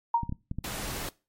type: tone with exponential decay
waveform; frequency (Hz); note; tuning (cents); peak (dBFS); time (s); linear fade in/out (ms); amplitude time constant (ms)
sine; 934; A#5; +3; -17; 0.14-0.3; 5; 34
type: clicks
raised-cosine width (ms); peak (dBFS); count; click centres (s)
5; -20; 5; 0.233 / 0.294 / 0.324 / 0.514 / 0.586
type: noise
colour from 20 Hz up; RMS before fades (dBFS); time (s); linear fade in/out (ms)
pink; -35; 0.64-1.09; 2
effects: noise-tail reverb RT60 0.3 s tail -21 dB re dry + MP3 64 kbps